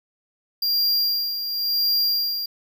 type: tone with tremolo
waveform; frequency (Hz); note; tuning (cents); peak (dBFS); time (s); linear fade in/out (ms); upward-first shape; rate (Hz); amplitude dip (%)
square; 4774; D8; +28; -18; 0.62-2.46; 5; sine; 0.94; 60
effects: 9-bit